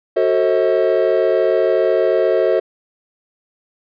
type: chord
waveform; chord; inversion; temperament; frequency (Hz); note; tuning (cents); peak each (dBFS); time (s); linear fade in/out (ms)
triangle; F# diminished seventh; none; just; 370 / 444 / 532.8 / 639.4; F#4 / A4 / C5 / Eb5; 0 / +16 / +31 / +47; -16; 0.16-2.6; 10
effects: tanh soft clip ceiling -1 dBFS + resampled to 11025 Hz